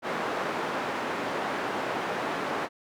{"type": "band-pass noise", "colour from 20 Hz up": "white", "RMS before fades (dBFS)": -31, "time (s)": [0.02, 2.69], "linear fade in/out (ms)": 50, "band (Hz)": [220, 1200], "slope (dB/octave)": 12, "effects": []}